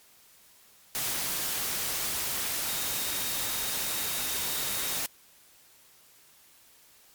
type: tone in noise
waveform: sine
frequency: 3729 Hz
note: A#7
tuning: in tune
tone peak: -41 dBFS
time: 2.68-4.99 s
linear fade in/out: 0 ms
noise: white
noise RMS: -31 dBFS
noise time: 0.95-5.06 s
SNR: -13 dB
effects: white hiss -58 dBFS RMS until 7.14 s + MP3 96 kbps